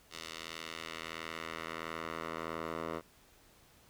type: tone with band-pass filter sweep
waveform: 10% pulse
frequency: 81.5 Hz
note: E2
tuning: 19 cents flat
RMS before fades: -42 dBFS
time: 0.1-3.02 s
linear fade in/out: 50 ms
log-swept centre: 4200 to 830 Hz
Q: 0.93
effects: pink hiss -63 dBFS RMS until 3.89 s